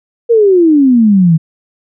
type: exponential sweep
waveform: sine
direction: down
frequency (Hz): 479.3 to 155.56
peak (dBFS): -4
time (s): 0.29-1.38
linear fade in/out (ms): 20
effects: none